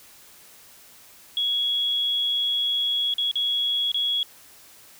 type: tone with dropouts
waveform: sine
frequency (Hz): 3341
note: G#7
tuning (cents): +10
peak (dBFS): -21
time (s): 1.37-4.23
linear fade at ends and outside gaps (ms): 1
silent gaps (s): 3.139-3.182 / 3.313-3.356 / 3.917-3.944
effects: white hiss -50 dBFS RMS until 4.99 s